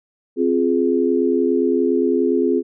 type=chord; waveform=sine; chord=F minor; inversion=second; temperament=just; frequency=261.9 / 349.2 / 419.1 Hz; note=C4 / F4 / Ab4; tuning=+2 / 0 / +16 cents; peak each=-19 dBFS; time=0.36-2.63 s; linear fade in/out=50 ms; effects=none